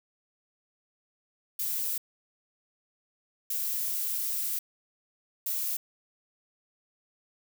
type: noise bursts at uneven times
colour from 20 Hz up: violet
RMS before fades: -31 dBFS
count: 3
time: 1.59-1.98 / 3.5-4.59 / 5.46-5.77 s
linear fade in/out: 5 ms
effects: none